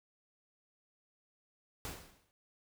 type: noise with exponential decay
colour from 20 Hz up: pink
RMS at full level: -40 dBFS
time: 1.85-2.31 s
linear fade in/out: 0 ms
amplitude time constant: 100 ms
effects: none